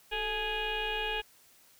sine tone with frequency modulation, 1661.2 Hz, G#6, in tune, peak -30 dBFS, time 0.11-1.22 s, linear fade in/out 20 ms, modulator 408 Hz, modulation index 3.7, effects white hiss -61 dBFS RMS until 1.79 s

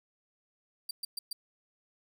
sawtooth tone bursts, 4699 Hz, D8, in tune, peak -31 dBFS, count 4, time 0.89-1.33 s, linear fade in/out 5 ms, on 20 ms, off 120 ms, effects none

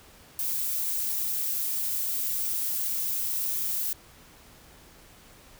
violet noise, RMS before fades -29 dBFS, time 0.39-3.93 s, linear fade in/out 2 ms, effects pink hiss -53 dBFS RMS until 5.59 s

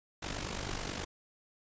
pink noise with amplitude modulation, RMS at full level -35 dBFS, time 0.22-1.05 s, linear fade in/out 10 ms, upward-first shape sine, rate 49.2 Hz, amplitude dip 70%, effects resampled to 16000 Hz

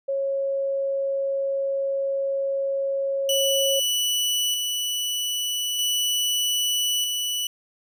sine tone, 548 Hz, C#5, 20 cents flat, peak -22 dBFS, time 0.08-3.8 s, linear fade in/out 10 ms
sawtooth tone with tremolo, 2960 Hz, F#7, in tune, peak -18 dBFS, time 3.29-7.47 s, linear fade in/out 2 ms, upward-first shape square, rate 0.4 Hz, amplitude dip 30%
effects none

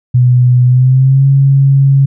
sine tone with pitch glide, 124.4 to 137.24 Hz, B2 to C#3, +13 to -17 cents, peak -4 dBFS, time 0.14-2.06 s, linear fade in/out 10 ms, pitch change +170 cents, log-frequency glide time 0.65-1.26 s, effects none

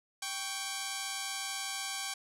5% pulse tone pair together, 784 / 1117.1 Hz, G5 / C#6, 0 / +13 cents, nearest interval tritone, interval 613 cents, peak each -25 / -27 dBFS, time 0.22-2.14 s, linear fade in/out 5 ms, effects low-pass 11000 Hz 12 dB/octave

